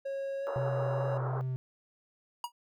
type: tone with pitch glide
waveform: triangle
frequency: 547 to 557.5 Hz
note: C#5 to C#5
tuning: -23 to +10 cents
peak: -31 dBFS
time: 0.05-1.18 s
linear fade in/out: 10 ms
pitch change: +33 cents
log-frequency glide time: 0.4-0.47 s
type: band-pass noise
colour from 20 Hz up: pink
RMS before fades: -39 dBFS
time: 0.47-1.41 s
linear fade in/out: 0 ms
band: 390 to 1400 Hz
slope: 48 dB/octave
type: tone with vibrato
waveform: triangle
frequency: 128.8 Hz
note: C3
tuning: 27 cents flat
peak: -29 dBFS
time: 0.56-1.56 s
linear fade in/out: 0 ms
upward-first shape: sine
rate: 2.6 Hz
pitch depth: 15 cents each way
type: tone with exponential decay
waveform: square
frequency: 958 Hz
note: A#5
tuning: 47 cents sharp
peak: -30 dBFS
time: 2.44-2.52 s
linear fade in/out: 2 ms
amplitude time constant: 16 ms
effects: none